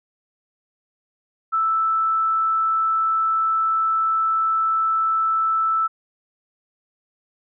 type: tone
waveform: sine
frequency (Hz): 1318.5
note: E6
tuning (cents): 0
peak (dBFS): -17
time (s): 1.52-5.88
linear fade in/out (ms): 20
effects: none